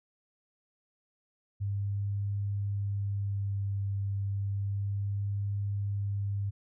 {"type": "tone with vibrato", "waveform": "sine", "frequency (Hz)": 100, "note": "G2", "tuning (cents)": 35, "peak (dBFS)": -29, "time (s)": [1.6, 6.51], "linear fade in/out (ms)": 20, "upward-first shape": "sine", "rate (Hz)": 0.31, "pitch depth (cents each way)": 14, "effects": []}